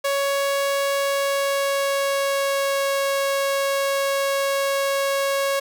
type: tone with pitch glide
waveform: sawtooth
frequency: 557 to 551.9 Hz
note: C#5 to C#5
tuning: +8 to -8 cents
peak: -16 dBFS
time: 0.04-5.6 s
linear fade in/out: 10 ms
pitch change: -16 cents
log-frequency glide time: 0.94-2.94 s
effects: 9-bit